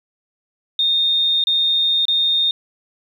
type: tone with dropouts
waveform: sine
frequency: 3667 Hz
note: A#7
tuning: 29 cents flat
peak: -14 dBFS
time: 0.79-2.51 s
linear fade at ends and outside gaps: 2 ms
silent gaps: 1.44-1.47 / 2.054-2.082 s
effects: 8-bit